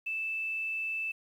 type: tone with quantisation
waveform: sine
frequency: 2637 Hz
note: E7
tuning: in tune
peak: -31 dBFS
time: 0.06-1.12 s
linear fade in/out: 10 ms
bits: 10
effects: none